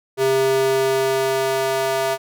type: tone with high-pass filter sweep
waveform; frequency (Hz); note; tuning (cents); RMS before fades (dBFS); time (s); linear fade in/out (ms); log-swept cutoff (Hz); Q
square; 133.4; C3; +34; -19; 0.17-2.18; 50; 370 to 590; 2.4
effects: none